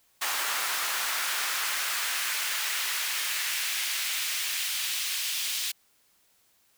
pink noise with high-pass filter sweep, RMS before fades -30 dBFS, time 0.21-5.72 s, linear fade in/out 10 ms, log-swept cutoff 1100 to 3200 Hz, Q 1.2, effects white hiss -66 dBFS RMS until 6.77 s

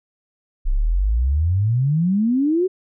sine exponential sweep, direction up, 30.44 to 384.4 Hz, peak -15 dBFS, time 0.65-2.68 s, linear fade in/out 20 ms, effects none

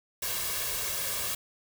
white noise with comb filter, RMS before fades -32 dBFS, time 0.22-1.35 s, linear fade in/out 5 ms, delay 1.8 ms, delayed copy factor +0.65, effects none

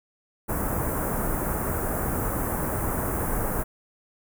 pink band-stop noise, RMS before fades -27 dBFS, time 0.48-3.64 s, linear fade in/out 20 ms, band 1500 to 10000 Hz, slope 24 dB/octave, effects none

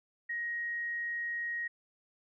sine tone, 1883 Hz, A#6, 17 cents sharp, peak -33 dBFS, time 0.29-1.68 s, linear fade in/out 10 ms, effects none

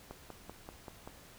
click train, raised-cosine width 1 ms, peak -30 dBFS, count 6, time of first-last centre 0.11-1.075 s, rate 5.18 Hz, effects pink hiss -56 dBFS RMS until 1.38 s

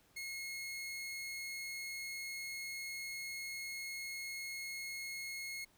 sawtooth tone, 2164 Hz, C#7, 42 cents flat, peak -38 dBFS, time 0.16-5.65 s, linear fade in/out 10 ms, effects pink hiss -69 dBFS RMS until 5.77 s

